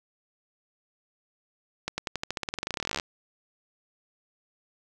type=accelerating click train; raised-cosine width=0.2 ms; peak=-12 dBFS; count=28; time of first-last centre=1.88-2.998 s; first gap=100 ms; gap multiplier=0.92; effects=none